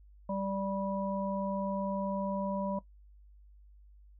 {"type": "harmonic tone", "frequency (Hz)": 195.4, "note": "G3", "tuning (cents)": -5, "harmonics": [1, 3, 5], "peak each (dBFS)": [-34, -35, -39], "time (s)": [0.29, 2.79], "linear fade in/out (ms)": 5, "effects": ["noise-tail reverb RT60 0.1 s tail -17 dB re dry", "added 50 Hz sine -54 dBFS peak until 4.19 s"]}